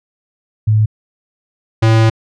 sine / square tone pair in turn, 107.8 / 112.01 Hz, A2 / A2, -35 / +31 cents, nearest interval minor second, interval 66 cents, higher second, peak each -8 dBFS, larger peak neither, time 0.67-0.86 / 1.82-2.1 s, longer second, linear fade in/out 10 ms, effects low-pass 5000 Hz 12 dB/octave

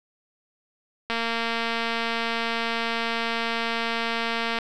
click train, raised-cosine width 0.3 ms, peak -11 dBFS, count 803, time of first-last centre 1.1-4.587 s, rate 230 Hz, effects none

